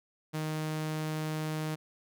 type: tone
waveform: sawtooth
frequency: 155.56 Hz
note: D#3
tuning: in tune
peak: -28 dBFS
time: 0.33-1.76 s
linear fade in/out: 20 ms
effects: none